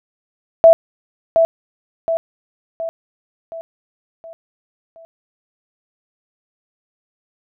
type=tone with echo; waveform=sine; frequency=659.3 Hz; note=E5; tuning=in tune; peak=-3 dBFS; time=0.64-0.73 s; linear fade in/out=0 ms; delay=720 ms; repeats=6; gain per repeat=-6 dB; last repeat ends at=5.05 s; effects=none